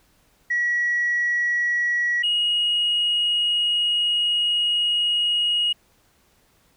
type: tone pair in turn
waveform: sine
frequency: 1925 / 2884 Hz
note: B6 / F#7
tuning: -45 / -45 cents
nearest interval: perfect fifth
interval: 700 cents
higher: second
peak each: -18 / -17 dBFS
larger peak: second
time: 0.5-2.23 / 2.23-5.73 s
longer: second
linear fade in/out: 10 ms
effects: tanh soft clip ceiling -15 dBFS + pink hiss -61 dBFS RMS until 6.76 s